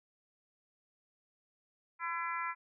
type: harmonic tone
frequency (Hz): 337.5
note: E4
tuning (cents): +41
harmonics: 3 / 4 / 5 / 6 / 7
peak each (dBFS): -38 / -39 / -44 / -42 / -45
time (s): 1.99-2.55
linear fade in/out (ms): 50
effects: none